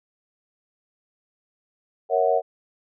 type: chord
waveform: sine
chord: F# dominant seventh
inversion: first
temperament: equal with one note detuned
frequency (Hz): 466.2 / 554.4 / 652.4 / 740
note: A#4 / C#5 / E5 / F#5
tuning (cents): 0 / 0 / -18 / 0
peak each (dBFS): -23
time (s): 2.09-2.42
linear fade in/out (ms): 50
effects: none